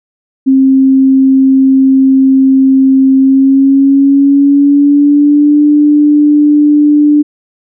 sine tone with pitch glide, 266.5 to 295.7 Hz, C4 to D4, +32 to +12 cents, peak -3 dBFS, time 0.46-7.23 s, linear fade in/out 20 ms, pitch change +180 cents, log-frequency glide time 3.17-5.62 s, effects none

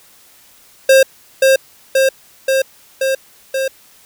square tone with echo, 533 Hz, C5, 32 cents sharp, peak -6 dBFS, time 0.89-1.03 s, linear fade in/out 5 ms, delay 530 ms, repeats 5, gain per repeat -2 dB, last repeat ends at 3.68 s, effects white hiss -47 dBFS RMS until 4.05 s

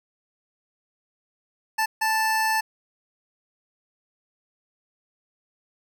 25% pulse tone bursts at uneven times, 880 Hz, A5, in tune, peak -17 dBFS, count 2, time 1.78-1.86 / 2.01-2.61 s, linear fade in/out 10 ms, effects none

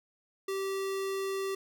square tone, 388.2 Hz, G4, 17 cents flat, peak -32 dBFS, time 0.48-1.55 s, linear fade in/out 5 ms, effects none

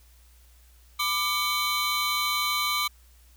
square tone cluster, 1003 / 1190 / 2256 / 3115 / 4000 Hz, B5 / D6 / C#7 / G7 / B7, +26 / +22 / +30 / -12 / +21 cents, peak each -38 / -29 / -31 / -37 / -30 dBFS, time 0.99-2.88 s, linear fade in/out 10 ms, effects added 60 Hz sine -53 dBFS peak until 3.36 s + white hiss -61 dBFS RMS until 3.36 s

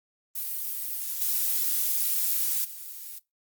violet noise with level steps, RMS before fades -32 / -26 / -40 dBFS, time 0.35-3.19 s, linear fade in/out 10 ms, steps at 1.21 / 2.64 s, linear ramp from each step 10 ms, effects noise-tail reverb RT60 0.2 s tail -22 dB re dry + Opus 32 kbps

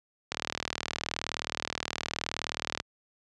click train, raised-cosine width 0.2 ms, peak -12 dBFS, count 98, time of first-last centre 0.32-2.801 s, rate 39.1 Hz, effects high-pass 60 Hz 12 dB/octave + resampled to 22050 Hz

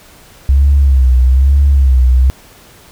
sine tone with vibrato, 66.6 Hz, C2, 31 cents sharp, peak -4 dBFS, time 0.49-2.3 s, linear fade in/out 0 ms, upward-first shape sine, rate 1.1 Hz, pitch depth 100 cents each way, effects tanh soft clip ceiling -1 dBFS + pink hiss -41 dBFS RMS until 2.91 s

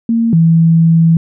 sine tone pair in turn, 229.7 / 164.5 Hz, A#3 / E3, -25 / -3 cents, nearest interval tritone, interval 578 cents, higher first, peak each -9 / -5 dBFS, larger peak second, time 0.09-0.33 / 0.33-1.17 s, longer second, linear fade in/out 2 ms, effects none

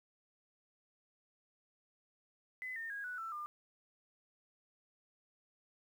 sine tone with pitch steps, 2020 / 1820.5 / 1640.7 / 1478.7 / 1332.7 / 1201.1 Hz, B6 / A#6 / G#6 / F#6 / E6 / D6, +39 / -41 / -22 / -1 / +19 / +39 cents, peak -40 dBFS, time 2.62-3.46 s, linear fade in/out 0 ms, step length 140 ms, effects 11-bit

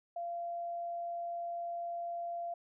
sine tone, 688 Hz, F5, 26 cents flat, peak -36 dBFS, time 0.16-2.54 s, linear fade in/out 5 ms, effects none

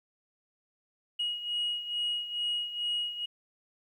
sine beating tone pair, 2892 / 2894.3 Hz, F#7 / F#7, -40 / -39 cents, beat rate 2.3 Hz, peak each -30 / -35 dBFS, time 1.19-3.26 s, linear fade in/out 10 ms, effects tanh soft clip ceiling -25 dBFS + 11-bit

